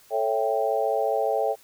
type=chord; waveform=sine; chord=A dominant seventh; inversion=none; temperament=equal with one note detuned; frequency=440 / 554.4 / 659.3 / 786.7 Hz; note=A4 / C#5 / E5 / G5; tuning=0 / 0 / 0 / +6 cents; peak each=-27 dBFS; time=0.1-1.56 s; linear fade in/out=50 ms; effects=white hiss -55 dBFS RMS until 1.63 s